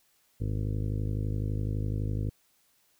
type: harmonic tone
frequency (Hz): 51.91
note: G#1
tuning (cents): 0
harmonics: 1 / 2 / 3 / 4 / 5 / 6 / 7 / 8 / 9 / 10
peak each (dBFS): -33 / -30 / -38 / -46 / -41 / -44 / -48 / -52 / -47 / -53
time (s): 0.4-2.3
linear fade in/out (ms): 10
effects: white hiss -68 dBFS RMS until 2.99 s